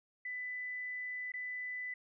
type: tone with dropouts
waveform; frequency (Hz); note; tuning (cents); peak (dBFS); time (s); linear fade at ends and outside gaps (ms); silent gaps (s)
sine; 1996; B6; +18; -38; 0.25-1.94; 5; 1.32-1.338
effects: none